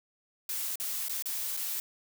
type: noise with dropouts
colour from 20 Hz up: blue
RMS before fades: -34 dBFS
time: 0.49-1.8 s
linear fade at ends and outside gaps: 2 ms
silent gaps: 0.757-0.799 / 1.084-1.094 / 1.224-1.257 / 1.568-1.572 s
effects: none